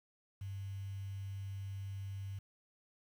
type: tone with quantisation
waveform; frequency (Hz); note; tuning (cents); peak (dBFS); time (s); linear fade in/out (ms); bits
sine; 98; G2; 0; -40; 0.41-2.39; 5; 10
effects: none